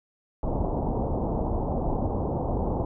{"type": "low-pass noise", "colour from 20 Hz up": "pink", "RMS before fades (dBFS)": -27, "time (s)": [0.43, 2.85], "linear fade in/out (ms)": 2, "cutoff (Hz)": 920, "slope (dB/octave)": 48, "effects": []}